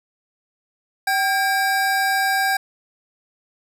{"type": "tone pair together", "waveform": "square", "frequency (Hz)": [772.3, 1612], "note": ["G5", "G6"], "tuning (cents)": [-26, 48], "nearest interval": "octave + minor second", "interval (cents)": 1274, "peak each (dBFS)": -21, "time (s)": [1.07, 2.57], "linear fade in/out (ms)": 5, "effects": []}